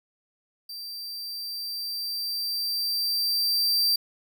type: tone with level ramp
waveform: 45% pulse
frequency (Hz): 4692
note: D8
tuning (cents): -2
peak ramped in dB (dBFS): -35 to -19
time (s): 0.69-3.96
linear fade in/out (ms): 5
effects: none